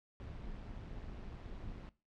brown noise with amplitude modulation, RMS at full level -44 dBFS, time 0.2-1.89 s, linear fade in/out 0 ms, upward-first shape sine, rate 181 Hz, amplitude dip 55%, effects noise-tail reverb RT60 0.3 s tail -19 dB re dry + low-pass 4000 Hz 12 dB/octave

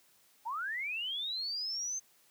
sine linear sweep, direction up, 841 to 6330 Hz, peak -34 dBFS, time 0.45-2 s, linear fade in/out 20 ms, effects white hiss -66 dBFS RMS until 2.3 s + high-pass 100 Hz 12 dB/octave

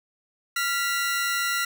sawtooth tone pair together, 1387.3 / 1962 Hz, F6 / B6, -12 / -12 cents, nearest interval tritone, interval 600 cents, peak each -22 / -24 dBFS, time 0.56-1.65 s, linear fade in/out 5 ms, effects none

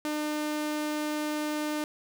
sawtooth tone, 301.7 Hz, D4, 47 cents sharp, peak -25 dBFS, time 0.05-1.84 s, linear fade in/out 0 ms, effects none

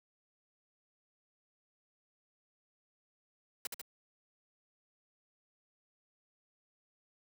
white noise with echo, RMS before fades -38 dBFS, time 3.65-3.67 s, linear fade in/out 2 ms, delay 72 ms, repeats 2, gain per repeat -3 dB, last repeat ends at 3.814 s, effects high-pass 150 Hz 12 dB/octave

